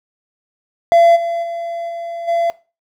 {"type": "tone with level steps", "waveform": "triangle", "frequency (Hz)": 679, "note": "F5", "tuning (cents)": -49, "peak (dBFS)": [-5, -16, -20, -22, -12], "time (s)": [0.92, 2.5], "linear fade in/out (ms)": 0, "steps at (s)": [1.15, 1.42, 1.88, 2.27], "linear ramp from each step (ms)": 20, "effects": ["noise-tail reverb RT60 0.3 s tail -19 dB re dry"]}